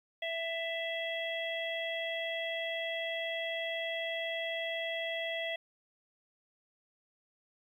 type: harmonic tone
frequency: 662 Hz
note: E5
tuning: 7 cents sharp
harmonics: 1 / 3 / 4 / 5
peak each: -37 / -38 / -44 / -40 dBFS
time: 0.22-5.56 s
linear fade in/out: 5 ms
effects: 11-bit